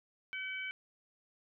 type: harmonic tone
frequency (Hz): 761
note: F#5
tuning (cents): +48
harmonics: 2 / 3 / 4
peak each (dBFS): -43 / -39 / -47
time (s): 0.33-0.71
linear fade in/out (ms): 0
effects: none